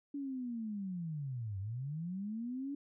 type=linear two-way sweep; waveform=sine; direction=down then up; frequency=287.9 to 93.4 to 287.9 Hz; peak=-37 dBFS; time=0.14-2.75 s; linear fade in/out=5 ms; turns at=1.59 s; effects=none